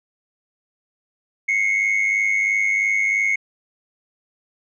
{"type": "tone pair together", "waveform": "sine", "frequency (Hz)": [2093, 2196], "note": ["C7", "C#7"], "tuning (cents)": [0, -17], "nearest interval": "minor second", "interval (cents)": 83, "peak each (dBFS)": [-20, -16], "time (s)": [1.48, 3.36], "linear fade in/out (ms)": 10, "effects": ["tanh soft clip ceiling -14 dBFS"]}